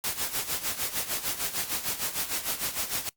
white noise with tremolo, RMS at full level -28 dBFS, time 0.04-3.09 s, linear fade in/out 0 ms, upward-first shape sine, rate 6.6 Hz, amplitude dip 75%, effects noise-tail reverb RT60 0.1 s tail -22 dB re dry + Opus 48 kbps

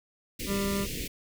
pink band-stop noise, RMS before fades -35 dBFS, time 0.39-1.08 s, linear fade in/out 10 ms, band 490 to 2000 Hz, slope 48 dB/octave
25% pulse tone, 198.5 Hz, G3, 22 cents sharp, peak -24 dBFS, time 0.46-0.87 s, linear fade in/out 50 ms
effects none

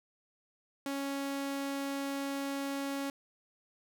sawtooth tone, 277.2 Hz, C#4, in tune, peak -30 dBFS, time 0.86-3.1 s, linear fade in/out 2 ms, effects none

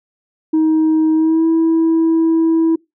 sine tone with pitch glide, 315.5 to 326.4 Hz, D#4 to E4, +24 to -17 cents, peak -8 dBFS, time 0.53-2.76 s, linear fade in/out 10 ms, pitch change +59 cents, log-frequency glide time 1.14-1.46 s, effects noise-tail reverb RT60 0.2 s tail -25 dB re dry + tanh soft clip ceiling -9 dBFS

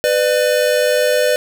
square tone pair together, 499.3 / 599 Hz, B4 / D5, +19 / +34 cents, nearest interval minor third, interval 315 cents, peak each -16 dBFS, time 0.04-1.36 s, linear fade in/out 0 ms, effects none

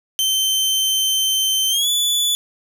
sawtooth tone with pitch glide, 3099 to 3458 Hz, G7 to A7, -21 to -31 cents, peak -13 dBFS, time 0.19-2.35 s, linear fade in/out 0 ms, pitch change +190 cents, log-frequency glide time 1.69-1.89 s, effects none

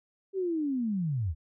sine linear sweep, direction down, 394.6 to 69.3 Hz, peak -27 dBFS, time 0.33-1.35 s, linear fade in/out 50 ms, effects none

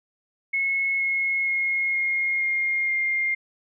sine tone with pitch steps, 2183 / 2169 / 2155 / 2142 / 2128 / 2115 Hz, C#7 / C#7 / C#7 / C7 / C7 / C7, -27 / -38 / -49 / +40 / +29 / +18 cents, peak -21 dBFS, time 0.53-3.35 s, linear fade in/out 10 ms, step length 470 ms, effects none

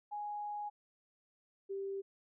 sine tone pair in turn, 830.6 / 392 Hz, G#5 / G4, 0 / 0 cents, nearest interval octave + minor second, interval 1300 cents, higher first, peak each -38 / -37 dBFS, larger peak second, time 0.11-0.7 / 1.69-2.02 s, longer first, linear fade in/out 20 ms, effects none

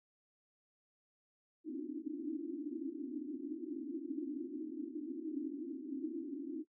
pink band-pass noise, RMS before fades -42 dBFS, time 1.64-6.65 s, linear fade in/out 50 ms, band 260 to 340 Hz, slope 96 dB/octave, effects noise-tail reverb RT60 0.1 s tail -20 dB re dry

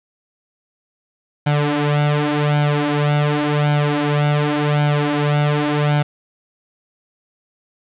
sawtooth tone with flanger, 147.4 Hz, D3, 7 cents sharp, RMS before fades -17 dBFS, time 1.46-6.03 s, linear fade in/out 10 ms, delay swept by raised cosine 1.3 to 5.4 ms, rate 0.89 Hz, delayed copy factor +0.8, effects resampled to 8000 Hz + 7-bit

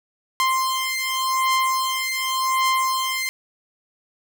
sawtooth beating tone pair, 1046.5 / 1047.38 Hz, C6 / C6, 0 / +1 cents, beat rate 0.88 Hz, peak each -19 dBFS, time 0.4-3.29 s, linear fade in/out 0 ms, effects none

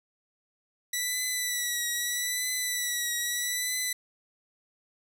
10% pulse tone with vibrato, 1960 Hz, B6, 14 cents flat, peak -19 dBFS, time 0.93-3.93 s, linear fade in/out 5 ms, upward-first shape triangle, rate 0.79 Hz, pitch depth 49 cents each way, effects none

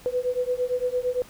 sine beating tone pair, 493.9 / 502.7 Hz, B4 / B4, 0 / +31 cents, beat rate 8.8 Hz, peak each -26 / -26 dBFS, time 0.06-1.22 s, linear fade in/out 0 ms, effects pink hiss -49 dBFS RMS until 1.29 s

